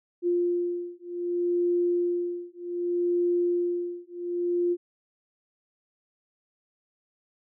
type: beating tone pair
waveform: sine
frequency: 350 / 350.65 Hz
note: F4 / F4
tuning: +4 / +7 cents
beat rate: 0.65 Hz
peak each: -27 dBFS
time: 0.22-4.77 s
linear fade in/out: 50 ms
effects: none